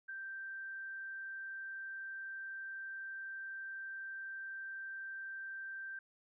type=tone with ADSR envelope; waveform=sine; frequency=1568 Hz; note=G6; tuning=in tune; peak=-40 dBFS; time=0.08-5.99 s; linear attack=16 ms; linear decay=5 ms; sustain=-2 dB; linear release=3 ms; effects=none